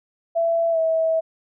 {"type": "tone with pitch glide", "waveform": "sine", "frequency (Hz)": [668, 647.9], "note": ["E5", "E5"], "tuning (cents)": [23, -30], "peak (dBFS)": -17, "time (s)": [0.35, 1.21], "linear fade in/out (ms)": 20, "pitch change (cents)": -53, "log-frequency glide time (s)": [0.71, 0.78], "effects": []}